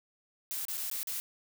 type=noise with dropouts; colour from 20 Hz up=blue; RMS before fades=-36 dBFS; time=0.51-1.2 s; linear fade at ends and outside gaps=0 ms; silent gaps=0.652-0.683 / 0.773-0.778 / 0.9-0.913 / 1.031-1.072 s; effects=none